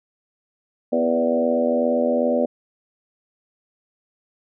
harmonic tone with a mistuned harmonic, 82.4 Hz, E2, in tune, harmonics 3 / 4 / 5 / 6 / 7 / 8 / 9, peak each -22 / -31 / -30 / -23 / -21 / -31 / -33 dBFS, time 0.92-2.46 s, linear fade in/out 10 ms, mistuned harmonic 7, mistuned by +16 cents, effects none

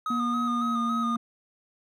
triangle tone with vibrato, 1244.5 Hz, D#6, in tune, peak -25 dBFS, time 0.06-1.16 s, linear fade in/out 2 ms, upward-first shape square, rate 3.6 Hz, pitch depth 31 cents each way
triangle tone with pitch glide, 238.7 to 231.8 Hz, A#3 to A#3, +41 to -10 cents, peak -25 dBFS, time 0.1-1.17 s, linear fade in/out 5 ms, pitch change -51 cents, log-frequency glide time 0.54-0.78 s
effects none

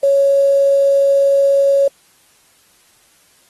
sine tone with quantisation, 555 Hz, C#5, 2 cents sharp, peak -9 dBFS, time 0.03-1.88 s, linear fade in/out 5 ms, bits 6, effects white hiss -53 dBFS RMS until 3.49 s + AAC 32 kbps

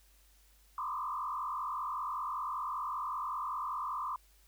sine tone with frequency modulation, 1108.7 Hz, C#6, in tune, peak -34 dBFS, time 0.78-4.16 s, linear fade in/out 2 ms, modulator 45.2 Hz, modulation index 2.8, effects added 50 Hz sine -63 dBFS peak until 4.47 s + white hiss -67 dBFS RMS until 4.47 s

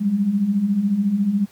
sine beating tone pair, 190.1 / 204.1 Hz, F#3 / G#3, +47 / -30 cents, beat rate 14 Hz, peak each -24 / -17 dBFS, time 0-1.46 s, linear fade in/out 20 ms, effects pink hiss -52 dBFS RMS until 1.51 s + high-pass 100 Hz 12 dB/octave

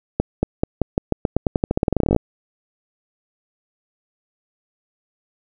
accelerating click train, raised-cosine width 2 ms, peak -3 dBFS, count 25, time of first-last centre 0.2-2.163 s, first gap 230 ms, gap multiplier 0.89, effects none

